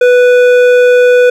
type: tone with hard clipping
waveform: sine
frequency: 493.9 Hz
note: B4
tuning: in tune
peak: -5 dBFS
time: 0.01-1.3 s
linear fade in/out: 5 ms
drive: 10 dB
effects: none